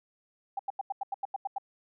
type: tone bursts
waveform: sine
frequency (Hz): 791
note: G5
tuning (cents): +15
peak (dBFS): -29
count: 10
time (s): 0.57-1.583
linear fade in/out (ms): 5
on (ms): 23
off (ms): 87
effects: none